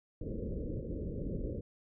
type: low-pass noise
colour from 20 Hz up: pink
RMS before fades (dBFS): -38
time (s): 0.21-1.61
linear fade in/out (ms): 5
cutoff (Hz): 560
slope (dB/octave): 96
effects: none